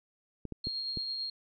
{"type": "clicks", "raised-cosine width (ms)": 3, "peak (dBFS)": -25, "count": 4, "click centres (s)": [0.453, 0.523, 0.671, 0.973]}
{"type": "tone with tremolo", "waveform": "sine", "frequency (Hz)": 4246, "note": "C8", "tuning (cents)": 25, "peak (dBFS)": -32, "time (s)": [0.64, 1.3], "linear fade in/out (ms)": 5, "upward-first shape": "triangle", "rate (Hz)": 9, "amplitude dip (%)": 30}
{"effects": []}